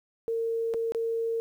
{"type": "tone with dropouts", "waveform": "sine", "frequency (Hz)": 456.9, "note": "A#4", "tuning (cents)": -35, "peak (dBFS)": -26, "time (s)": [0.28, 1.4], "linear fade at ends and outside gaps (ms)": 0, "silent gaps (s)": [[0.738, 0.744], [0.921, 0.948]], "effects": ["10-bit"]}